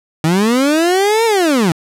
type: linear two-way sweep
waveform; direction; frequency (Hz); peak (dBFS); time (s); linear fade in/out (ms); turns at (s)
30% pulse; up then down; 152.2 to 466.2 to 152.2; -8; 0.24-1.72; 2; 1.25
effects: low-pass 12000 Hz 12 dB/octave